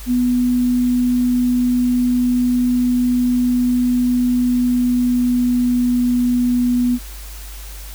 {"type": "tone with pitch glide", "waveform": "sine", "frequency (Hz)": [246.9, 245.2], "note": ["B3", "B3"], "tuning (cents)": [0, -12], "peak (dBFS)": -13, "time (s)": [0.06, 6.99], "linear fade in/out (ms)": 50, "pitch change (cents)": -12, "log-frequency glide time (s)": [4.25, 6.16], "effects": ["added 50 Hz sine -31 dBFS peak until 7.94 s", "white hiss -38 dBFS RMS until 7.94 s"]}